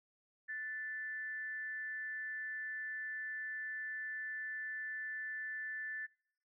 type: tone with amplitude modulation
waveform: sine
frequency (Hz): 1760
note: A6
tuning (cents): 0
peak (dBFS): -37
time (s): 0.48-6.07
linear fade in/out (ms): 20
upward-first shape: sine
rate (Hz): 272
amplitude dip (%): 45
effects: noise-tail reverb RT60 0.7 s tail -26 dB re dry